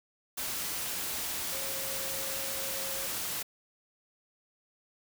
sine tone in noise, 540 Hz, C#5, 45 cents flat, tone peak -43 dBFS, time 1.52-3.07 s, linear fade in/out 10 ms, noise white, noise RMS -35 dBFS, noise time 0.37-3.43 s, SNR -11 dB, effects none

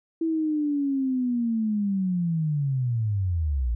sine linear sweep, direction down, 329.6 to 54.8 Hz, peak -22 dBFS, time 0.21-3.75 s, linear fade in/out 5 ms, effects none

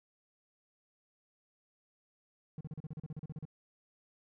triangle tone bursts, 153.7 Hz, D#3, 21 cents flat, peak -37 dBFS, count 14, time 2.58-3.453 s, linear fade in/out 2 ms, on 28 ms, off 37 ms, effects none

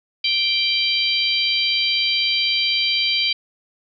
harmonic tone, 784 Hz, G5, in tune, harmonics 3 / 4 / 5 / 6, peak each -23 / -21 / -24 / -23 dBFS, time 0.24-3.33 s, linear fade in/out 5 ms, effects none

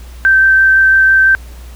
sine tone with vibrato, 1556 Hz, G6, 13 cents flat, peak -5 dBFS, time 0.25-1.35 s, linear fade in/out 0 ms, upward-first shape sine, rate 6 Hz, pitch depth 9 cents each way, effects added 60 Hz sine -29 dBFS peak until 1.75 s + pink hiss -41 dBFS RMS until 1.75 s

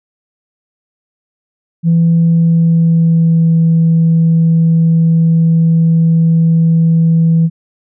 sine tone with pitch glide, 166.8 to 164.22 Hz, E3 to E3, +21 to -6 cents, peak -5 dBFS, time 1.83-7.5 s, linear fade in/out 50 ms, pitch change -27 cents, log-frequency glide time 2.11-3.56 s, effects tanh soft clip ceiling -3 dBFS

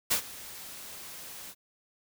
white noise with ADSR envelope, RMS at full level -24 dBFS, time 0.1-1.55 s, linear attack 17 ms, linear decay 94 ms, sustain -20 dB, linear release 53 ms, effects none

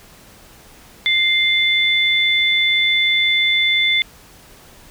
sine tone pair together, 2093 / 3503 Hz, C7 / A7, 0 / -8 cents, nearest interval major sixth, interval 892 cents, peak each -16 dBFS, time 1.06-4.02 s, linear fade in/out 0 ms, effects pink hiss -45 dBFS RMS until 4.9 s

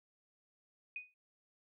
sine tone with exponential decay, 2489 Hz, D#7, in tune, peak -37 dBFS, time 0.96-1.14 s, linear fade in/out 2 ms, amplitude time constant 37 ms, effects none

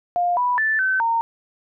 sine tone with pitch steps, 705 / 985 / 1758 / 1531 / 919 Hz, F5 / B5 / A6 / G6 / A#5, +16 / -5 / -2 / -41 / -25 cents, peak -17 dBFS, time 0.16-1.21 s, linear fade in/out 0 ms, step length 210 ms, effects none

